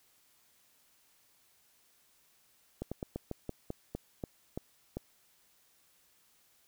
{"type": "slowing click train", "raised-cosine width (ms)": 2, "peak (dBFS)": -23, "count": 11, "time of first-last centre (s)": [2.82, 4.97], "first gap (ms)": 96, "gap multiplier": 1.17, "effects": ["white hiss -68 dBFS RMS until 6.67 s"]}